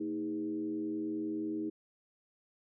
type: tone with frequency modulation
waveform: sine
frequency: 316.4 Hz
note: D#4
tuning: 29 cents sharp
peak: -33 dBFS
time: 0-1.7 s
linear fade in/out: 10 ms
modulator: 89.8 Hz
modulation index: 0.73
effects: none